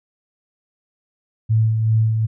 sine tone with tremolo, 110.8 Hz, A2, 13 cents sharp, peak -12 dBFS, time 1.49-2.27 s, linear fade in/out 20 ms, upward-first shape sine, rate 2.6 Hz, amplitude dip 40%, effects none

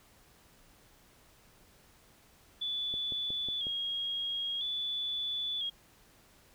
sine tone with vibrato, 3368 Hz, G#7, 24 cents sharp, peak -32 dBFS, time 2.61-5.7 s, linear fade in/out 10 ms, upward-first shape square, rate 0.5 Hz, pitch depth 48 cents each way
click train, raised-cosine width 2 ms, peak -32 dBFS, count 5, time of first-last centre 2.94-3.669 s, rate 5.49 Hz
effects pink hiss -62 dBFS RMS until 6.54 s

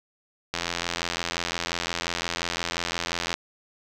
click train, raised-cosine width 0.2 ms, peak -9 dBFS, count 241, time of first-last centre 0.54-3.34 s, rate 85.7 Hz, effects none

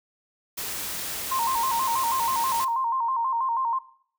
white noise, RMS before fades -32 dBFS, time 0.57-2.65 s, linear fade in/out 10 ms
sine tone with vibrato, 987.8 Hz, B5, in tune, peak -23 dBFS, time 1.31-3.79 s, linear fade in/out 10 ms, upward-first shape square, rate 6.2 Hz, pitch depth 110 cents each way
effects noise-tail reverb RT60 0.6 s tail -17 dB re dry

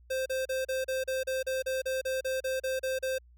square tone bursts, 523.3 Hz, C5, in tune, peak -29 dBFS, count 16, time 0.1-3.185 s, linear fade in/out 10 ms, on 160 ms, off 35 ms, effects added 60 Hz sine -54 dBFS peak until 3.37 s + MP3 96 kbps

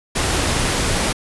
pink noise, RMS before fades -19 dBFS, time 0.15-1.13 s, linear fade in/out 10 ms, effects resampled to 24000 Hz

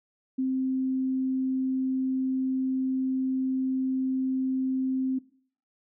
sine tone, 261.6 Hz, C4, in tune, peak -24 dBFS, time 0.38-5.19 s, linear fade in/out 10 ms, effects noise-tail reverb RT60 0.5 s tail -19 dB re dry

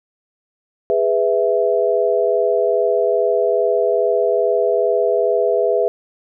sine chord, E major, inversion first, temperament just, 412 / 494.4 / 659.3 Hz, G#4 / B4 / E5, -14 / +2 / 0 cents, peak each -18 dBFS, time 0.9-5.88 s, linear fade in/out 0 ms, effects none

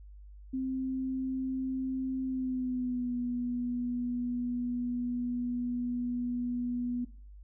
sine tone with pitch glide, 261.6 to 244.1 Hz, C4 to B3, 0 to -20 cents, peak -30 dBFS, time 0.53-7.05 s, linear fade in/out 10 ms, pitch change -120 cents, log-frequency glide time 2.24-3.15 s, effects noise-tail reverb RT60 0.4 s tail -17 dB re dry + added 50 Hz sine -47 dBFS peak until 7.43 s

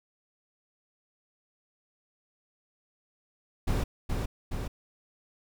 brown noise with echo, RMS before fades -27 dBFS, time 3.67-3.84 s, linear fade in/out 10 ms, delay 420 ms, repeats 2, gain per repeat -3 dB, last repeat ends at 4.68 s, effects none

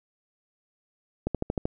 click train, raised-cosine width 2 ms, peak -13 dBFS, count 6, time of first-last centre 1.27-1.655 s, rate 13 Hz, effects none

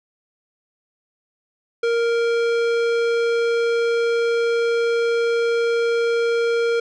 sine tone with tanh clipping, 466.2 Hz, A#4, in tune, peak -19 dBFS, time 1.83-6.8 s, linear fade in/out 5 ms, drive 17 dB, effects none

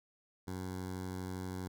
15% pulse tone with notch filter, 92.5 Hz, F#2, in tune, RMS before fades -41 dBFS, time 0.47-1.68 s, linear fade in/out 10 ms, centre 2600 Hz, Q 1.4, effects none

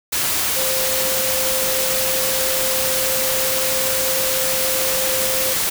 sine tone in noise, 523.3 Hz, C5, in tune, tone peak -24 dBFS, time 0.56-5.54 s, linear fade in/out 10 ms, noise white, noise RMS -20 dBFS, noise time 0.12-5.7 s, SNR -7 dB, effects none

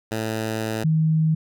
10% pulse / sine tone pair in turn, 110.5 / 158.18 Hz, A2 / D#3, +8 / +29 cents, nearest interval tritone, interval 621 cents, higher second, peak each -16 dBFS, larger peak neither, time 0.11-0.84 / 0.84-1.35 s, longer first, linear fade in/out 10 ms, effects none

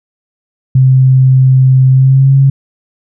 sine tone with pitch glide, 130.81 to 136.29 Hz, C3 to C#3, 0 to -29 cents, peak -3 dBFS, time 0.75-2.5 s, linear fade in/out 5 ms, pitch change +71 cents, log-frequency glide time 1.9-2.35 s, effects none

